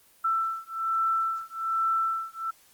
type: beating tone pair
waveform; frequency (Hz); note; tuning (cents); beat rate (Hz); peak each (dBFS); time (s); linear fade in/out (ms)
sine; 1332 / 1333.2; E6 / E6; +18 / +19; 1.2; -28; 0.24-2.51; 10
effects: white hiss -59 dBFS RMS until 2.73 s + Opus 24 kbps

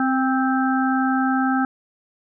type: harmonic tone with a mistuned harmonic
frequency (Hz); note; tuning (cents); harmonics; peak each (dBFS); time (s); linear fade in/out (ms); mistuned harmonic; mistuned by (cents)
261.6; C4; 0; 1 / 3 / 5 / 6; -19 / -24 / -26 / -27; 0-1.65; 2; 3; +18
effects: none

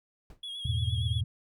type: noise with exponential decay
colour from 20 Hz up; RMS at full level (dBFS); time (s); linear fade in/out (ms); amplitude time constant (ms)
brown; -43; 0.3-0.43; 2; 28
type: tone with vibrato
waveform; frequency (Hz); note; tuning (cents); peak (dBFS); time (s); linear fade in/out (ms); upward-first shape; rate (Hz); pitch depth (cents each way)
triangle; 3322; G#7; 0; -35; 0.43-1.21; 5; sine; 8.6; 42
type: chord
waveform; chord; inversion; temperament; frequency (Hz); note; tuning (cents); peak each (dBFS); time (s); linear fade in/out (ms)
sine; E major; none; equal with one note detuned; 82.41 / 103.83 / 121; E2 / G#2 / B2; 0 / 0 / -35; -31; 0.65-1.24; 5
effects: none

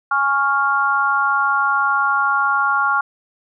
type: chord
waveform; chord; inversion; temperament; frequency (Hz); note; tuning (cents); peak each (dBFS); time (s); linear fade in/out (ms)
sine; Db major; second; equal; 830.6 / 1108.7 / 1396.9; Ab5 / Db6 / F6; 0 / 0 / 0; -22 / -19 / -17; 0.11-3.01; 5
effects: none

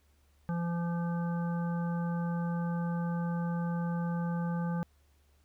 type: harmonic tone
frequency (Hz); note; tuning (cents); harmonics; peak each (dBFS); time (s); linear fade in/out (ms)
171; F3; -36; 1 / 3 / 5 / 7 / 9; -30 / -43 / -43 / -47 / -48; 0.49-4.83; 0
effects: added 72 Hz sine -64 dBFS peak until 5.44 s + pink hiss -72 dBFS RMS until 5.44 s

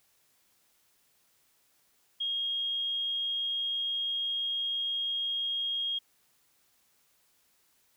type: tone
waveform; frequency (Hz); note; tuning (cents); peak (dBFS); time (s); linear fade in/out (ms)
sine; 3257; G#7; -34; -29; 2.2-5.99; 10
effects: white hiss -69 dBFS RMS until 7.96 s

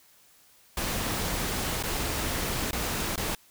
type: noise with dropouts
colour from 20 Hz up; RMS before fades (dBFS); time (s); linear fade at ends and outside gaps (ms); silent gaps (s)
pink; -30; 0.77-3.35; 2; 1.827-1.836 / 2.71-2.73 / 3.159-3.177
effects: white hiss -59 dBFS RMS until 3.5 s

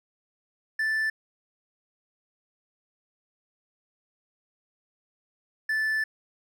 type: tone pair in turn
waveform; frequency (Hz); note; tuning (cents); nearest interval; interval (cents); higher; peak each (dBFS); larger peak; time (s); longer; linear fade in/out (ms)
triangle; 1760 / 1752.7; A6 / A6; 0 / -7; unison; 7; first; -22; neither; 0.79-1.1 / 5.69-6.04; second; 5
effects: none

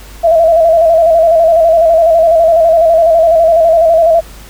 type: tone with vibrato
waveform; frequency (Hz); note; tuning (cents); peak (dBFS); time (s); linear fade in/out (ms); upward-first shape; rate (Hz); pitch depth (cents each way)
sine; 659.3; E5; 0; -4; 0.23-4.21; 20; square; 12; 48
effects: added 50 Hz sine -31 dBFS peak until 4.49 s + pink hiss -36 dBFS RMS until 4.49 s

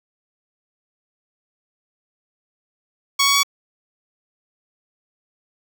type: tone with pitch steps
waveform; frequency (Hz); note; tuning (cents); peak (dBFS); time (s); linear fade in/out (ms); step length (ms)
10% pulse; 1114 / 1120.5 / 1126.9; C#6 / C#6 / C#6; +8 / +18 / +28; -6; 3.19-3.433; 10; 81
effects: none

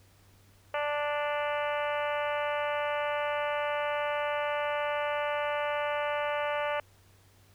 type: harmonic tone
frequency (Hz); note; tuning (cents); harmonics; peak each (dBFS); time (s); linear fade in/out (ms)
293.7; D4; 0; 2 / 3 / 4 / 5 / 6 / 7 / 8 / 9 / 10; -31 / -35 / -37 / -39 / -41 / -42 / -43 / -44 / -45; 0.74-6.8; 2
effects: added 97 Hz sine -60 dBFS peak until 7.54 s + pink hiss -63 dBFS RMS until 7.54 s

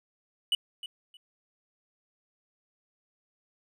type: tone with echo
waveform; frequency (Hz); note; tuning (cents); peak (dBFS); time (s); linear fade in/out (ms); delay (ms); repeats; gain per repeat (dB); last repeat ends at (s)
triangle; 2960; F#7; 0; -21; 0.52-0.55; 2; 310; 2; -14; 1.17
effects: none

